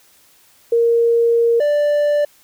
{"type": "tone pair in turn", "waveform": ["sine", "triangle"], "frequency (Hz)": [466.2, 587.4], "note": ["A#4", "D5"], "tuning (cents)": [0, 0], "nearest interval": "major third", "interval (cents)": 400, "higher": "second", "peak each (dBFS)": -11, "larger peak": "neither", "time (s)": [[0.72, 1.6], [1.6, 2.25]], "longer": "first", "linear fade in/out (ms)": 5, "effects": ["white hiss -52 dBFS RMS until 2.43 s"]}